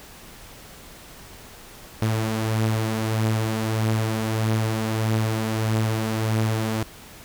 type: beating tone pair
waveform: sawtooth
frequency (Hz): 110 / 111.6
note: A2 / A2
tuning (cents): 0 / +25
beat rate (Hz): 1.6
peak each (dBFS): -18 / -25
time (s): 2.02-6.83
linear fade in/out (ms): 0
effects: pink hiss -44 dBFS RMS until 7.24 s